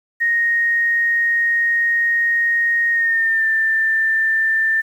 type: tone with pitch glide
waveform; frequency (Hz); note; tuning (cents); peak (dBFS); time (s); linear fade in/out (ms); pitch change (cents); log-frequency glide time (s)
sine; 1864.7 to 1782.6; A#6 to A6; 0 to +22; -14; 0.2-4.82; 20; -78; 2.91-3.46
effects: 8-bit